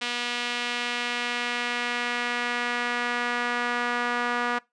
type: tone with band-pass filter sweep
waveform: sawtooth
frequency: 241.7 Hz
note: B3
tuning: 37 cents flat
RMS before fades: -28 dBFS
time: 0.01-4.59 s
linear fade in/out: 10 ms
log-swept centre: 3000 to 1400 Hz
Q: 1.4
effects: noise-tail reverb RT60 0.2 s tail -23 dB re dry + resampled to 22050 Hz